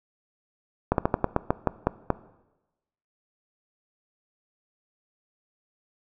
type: slowing click train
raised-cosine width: 1 ms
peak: -6 dBFS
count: 10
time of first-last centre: 0.92-2.103 s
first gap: 62 ms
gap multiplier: 1.18
effects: noise-tail reverb RT60 1.0 s tail -18 dB re dry